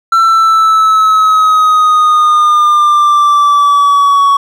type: exponential sweep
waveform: triangle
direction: down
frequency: 1346 to 1117 Hz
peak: -3 dBFS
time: 0.12-4.37 s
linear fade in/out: 5 ms
effects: none

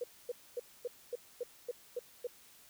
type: tone bursts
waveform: sine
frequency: 487.5 Hz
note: B4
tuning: 23 cents flat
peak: -34 dBFS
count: 9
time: 0.01-2.271 s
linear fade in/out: 5 ms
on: 29 ms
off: 250 ms
effects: white hiss -60 dBFS RMS until 2.69 s

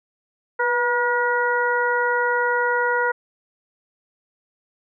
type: harmonic tone with a mistuned harmonic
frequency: 480 Hz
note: B4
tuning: 49 cents flat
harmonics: 1 / 2 / 3 / 4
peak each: -23 / -23 / -22 / -28 dBFS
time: 0.59-3.12 s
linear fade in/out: 10 ms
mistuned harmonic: 1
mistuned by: +35 cents
effects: none

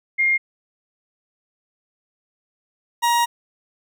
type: tone pair in turn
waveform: sine / 40% pulse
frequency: 2124 / 946.1 Hz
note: C7 / A#5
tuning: +25 / +25 cents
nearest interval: octave + major second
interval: 1400 cents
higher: first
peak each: -15 dBFS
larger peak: neither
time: 0.18-0.38 / 3.02-3.26 s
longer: second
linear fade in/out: 20 ms
effects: none

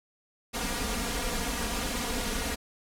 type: noise with comb filter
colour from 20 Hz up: pink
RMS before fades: -31 dBFS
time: 0.53-2.56 s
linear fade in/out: 20 ms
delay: 4.2 ms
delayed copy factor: +0.9
effects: low-pass 12000 Hz 12 dB/octave

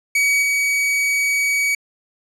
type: tone with level steps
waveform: 45% pulse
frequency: 2265 Hz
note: C#7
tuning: 37 cents sharp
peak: -14 / -16 dBFS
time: 0.15-1.75 s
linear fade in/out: 5 ms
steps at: 0.42 s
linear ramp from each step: 5 ms
effects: low-pass 11000 Hz 12 dB/octave

